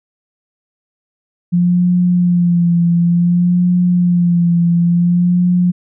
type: tone with vibrato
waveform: sine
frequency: 174.7 Hz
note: F3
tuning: 1 cent sharp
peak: -9 dBFS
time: 1.52-5.72 s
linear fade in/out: 20 ms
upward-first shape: sine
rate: 0.56 Hz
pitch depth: 37 cents each way
effects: none